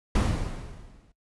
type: noise with exponential decay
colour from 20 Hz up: brown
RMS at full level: -19 dBFS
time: 0.15-1.12 s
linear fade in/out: 5 ms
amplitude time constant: 210 ms
effects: noise-tail reverb RT60 0.1 s tail -17 dB re dry + resampled to 24000 Hz